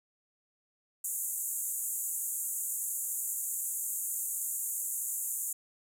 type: band-pass noise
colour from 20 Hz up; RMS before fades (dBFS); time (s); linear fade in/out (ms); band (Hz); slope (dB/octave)
pink; -35; 1.04-5.53; 5; 6800 to 15000; 96
effects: none